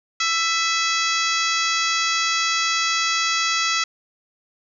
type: harmonic tone with a mistuned harmonic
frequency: 664 Hz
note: E5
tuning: 12 cents sharp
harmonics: 2 / 3 / 4 / 5 / 6 / 7 / 8 / 9 / 10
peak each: -24 / -26 / -27 / -28 / -29 / -29 / -30 / -31 / -31 dBFS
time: 0.2-3.84 s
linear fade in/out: 5 ms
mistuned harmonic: 4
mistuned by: -52 cents
effects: none